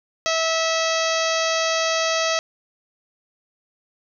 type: harmonic tone with a mistuned harmonic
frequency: 650 Hz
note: E5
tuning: 24 cents flat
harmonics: 1 / 2 / 3 / 4 / 5 / 6 / 7 / 8 / 9 / 10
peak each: -23 / -26 / -28 / -29 / -30 / -31 / -31 / -32 / -33 / -33 dBFS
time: 0.26-2.39 s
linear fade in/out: 0 ms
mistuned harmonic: 10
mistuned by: -17 cents
effects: none